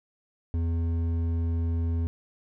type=tone with hard clipping; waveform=sine; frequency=83.5 Hz; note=E2; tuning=23 cents sharp; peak=-26 dBFS; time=0.54-2.07 s; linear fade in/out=0 ms; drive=8 dB; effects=none